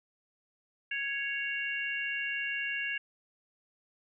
harmonic tone, 554.4 Hz, C#5, in tune, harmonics 3 / 4 / 5, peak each -35 / -38 / -35 dBFS, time 0.91-2.98 s, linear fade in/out 5 ms, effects none

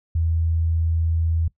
sine tone, 82 Hz, E2, 9 cents flat, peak -18 dBFS, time 0.15-1.48 s, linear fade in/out 5 ms, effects noise-tail reverb RT60 0.1 s tail -20 dB re dry

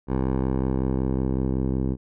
10% pulse tone with low-pass filter sweep, 65.4 Hz, C2, in tune, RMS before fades -24 dBFS, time 0.07-1.97 s, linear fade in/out 50 ms, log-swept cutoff 910 to 370 Hz, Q 0.78, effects none

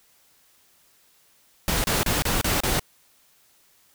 pink noise bursts, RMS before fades -23 dBFS, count 6, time 1.68-2.795 s, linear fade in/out 0 ms, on 160 ms, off 31 ms, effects white hiss -60 dBFS RMS until 3.94 s

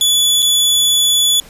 sawtooth tone with dropouts, 3436 Hz, A7, 42 cents flat, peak -7 dBFS, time 0.01-1.4 s, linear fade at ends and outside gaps 1 ms, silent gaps 0.422-0.426 s, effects pink hiss -41 dBFS RMS until 1.49 s + resampled to 32000 Hz

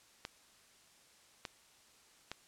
clicks, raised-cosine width 0.2 ms, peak -23 dBFS, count 3, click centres 0.251 / 1.452 / 2.316 s, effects white hiss -64 dBFS RMS until 2.47 s + low-pass 9000 Hz 12 dB/octave

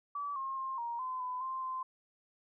sine tone with pitch steps, 1150 / 1071 / 1061 / 940 / 1026 / 1005 / 1047 / 1037 Hz, D6 / C6 / C6 / A#5 / C6 / B5 / C6 / C6, -37 / +40 / +24 / +14 / -34 / +30 / +1 / -16 cents, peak -35 dBFS, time 0.15-1.83 s, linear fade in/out 5 ms, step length 210 ms, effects none

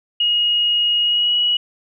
sine tone with pitch glide, 2880 to 2919 Hz, F#7 to F#7, -47 to -24 cents, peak -14 dBFS, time 0.2-1.57 s, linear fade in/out 5 ms, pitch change +23 cents, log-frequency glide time 1.02-1.35 s, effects none

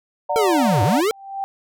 sine chord, D augmented, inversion none, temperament just, 587.3 / 734.2 / 917.7 Hz, D5 / F#5 / A#5, 0 / -14 / -27 cents, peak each -23 dBFS, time 0.29-1.01 s, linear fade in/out 10 ms
square linear two-way sweep, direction down then up, 463.5 to 92 to 463.5 Hz, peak -17 dBFS, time 0.36-1.11 s, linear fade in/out 0 ms, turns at 0.83 s
sine tone with exponential growth, 784 Hz, G5, in tune, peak -20 dBFS, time 0.93-1.44 s, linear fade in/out 0 ms, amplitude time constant 110 ms
effects none

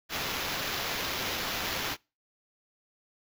white noise with sample-and-hold, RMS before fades -33 dBFS, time 0.09-1.97 s, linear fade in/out 50 ms, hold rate 8820 Hz, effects noise-tail reverb RT60 0.3 s tail -26 dB re dry

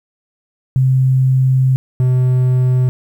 sine / triangle tone pair in turn, 130.81 / 127.09 Hz, C3 / C3, 0 / -50 cents, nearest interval unison, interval 50 cents, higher first, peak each -9 / -8 dBFS, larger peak second, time 0.76-1.76 / 2-2.89 s, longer first, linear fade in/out 0 ms, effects 8-bit

